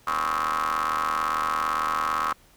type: ring-modulated tone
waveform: 30% pulse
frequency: 77.78 Hz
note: D#2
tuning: in tune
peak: -18 dBFS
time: 0.07-2.33 s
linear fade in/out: 5 ms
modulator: 1190 Hz
effects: pink hiss -57 dBFS RMS until 2.56 s